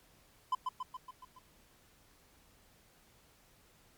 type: tone with echo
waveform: triangle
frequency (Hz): 1017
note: C6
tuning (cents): -50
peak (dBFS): -26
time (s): 0.52-0.55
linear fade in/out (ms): 5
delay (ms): 140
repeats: 6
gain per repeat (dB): -4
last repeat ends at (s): 1.39
effects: pink hiss -65 dBFS RMS until 3.97 s + MP3 96 kbps